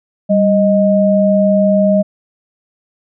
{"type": "tone pair together", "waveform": "sine", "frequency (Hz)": [196.01, 622.3], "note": ["G3", "D#5"], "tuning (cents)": [0, 0], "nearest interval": "octave + minor sixth", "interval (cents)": 2000, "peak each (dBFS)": -11, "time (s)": [0.29, 2.03], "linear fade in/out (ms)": 20, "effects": []}